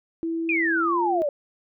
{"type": "tone with pitch glide", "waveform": "sine", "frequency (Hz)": [329.6, 347.6], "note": ["E4", "F4"], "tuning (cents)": [0, -8], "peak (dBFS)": -24, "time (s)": [0.23, 1.22], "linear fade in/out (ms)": 0, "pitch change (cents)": 92, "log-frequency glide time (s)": [0.81, 0.98]}
{"type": "exponential sweep", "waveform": "sine", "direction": "down", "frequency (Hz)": [2523, 554.4], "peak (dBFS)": -21, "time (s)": [0.49, 1.29], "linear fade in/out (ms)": 2}
{"effects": []}